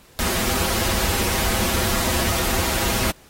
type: noise with comb filter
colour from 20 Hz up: pink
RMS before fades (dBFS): -22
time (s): 0.19-3.11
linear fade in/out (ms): 2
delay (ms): 6.8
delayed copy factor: -0.85
effects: pink hiss -51 dBFS RMS until 3.29 s + AAC 48 kbps